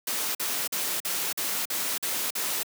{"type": "noise bursts", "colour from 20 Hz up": "white", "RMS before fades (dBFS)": -29, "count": 8, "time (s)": [0.07, 2.632], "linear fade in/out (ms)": 5, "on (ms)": 280, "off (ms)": 46, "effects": ["high-pass 200 Hz 12 dB/octave"]}